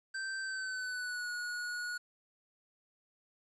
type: tone with pitch glide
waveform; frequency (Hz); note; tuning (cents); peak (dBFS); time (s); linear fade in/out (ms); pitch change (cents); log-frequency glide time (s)
square; 1559 to 1454.6; G6 to F#6; -10 to -30; -37; 0.14-1.98; 10; -120; 0.4-1.31
effects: resampled to 22050 Hz + 11-bit